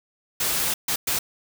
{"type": "noise bursts at uneven times", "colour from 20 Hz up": "white", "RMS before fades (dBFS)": -24, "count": 3, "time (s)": [[0.4, 0.74], [0.88, 0.96], [1.07, 1.19]], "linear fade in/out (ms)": 5, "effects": []}